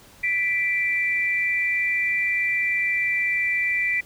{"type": "tone pair together", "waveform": "sine", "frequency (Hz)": [1975.3, 2349], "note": ["B6", "D7"], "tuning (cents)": [0, 0], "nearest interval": "minor third", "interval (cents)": 300, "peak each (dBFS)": -23, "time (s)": [0.23, 4.01], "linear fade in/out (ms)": 10, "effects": ["pink hiss -50 dBFS RMS until 4.05 s"]}